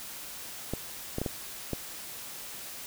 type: clicks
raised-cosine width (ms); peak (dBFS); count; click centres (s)
2; -17; 5; 0.736 / 1.184 / 1.216 / 1.262 / 1.733
effects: white hiss -42 dBFS RMS until 2.86 s